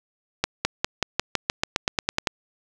accelerating click train, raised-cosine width 0.2 ms, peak -3 dBFS, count 14, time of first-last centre 0.44-2.272 s, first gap 210 ms, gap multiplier 0.93, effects none

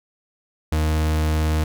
40% pulse tone, 77.78 Hz, D#2, in tune, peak -17 dBFS, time 0.72-1.64 s, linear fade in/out 5 ms, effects none

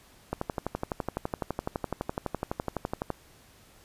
click train, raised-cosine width 1 ms, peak -15 dBFS, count 34, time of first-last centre 0.33-3.103 s, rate 11.9 Hz, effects pink hiss -57 dBFS RMS until 3.84 s + resampled to 32000 Hz

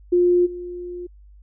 sine tone with level steps, 354.1 Hz, F4, 24 cents sharp, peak -13 / -29 dBFS, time 0.12-1.07 s, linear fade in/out 10 ms, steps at 0.45 s, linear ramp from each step 20 ms, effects added 50 Hz sine -44 dBFS peak until 1.42 s

